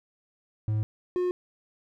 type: tone pair in turn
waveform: triangle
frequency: 107.6 / 360.1 Hz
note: A2 / F#4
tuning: -38 / -47 cents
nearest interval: octave + major sixth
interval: 2091 cents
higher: second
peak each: -22 dBFS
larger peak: neither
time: 0.68-0.83 / 1.16-1.31 s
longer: neither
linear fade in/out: 0 ms
effects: none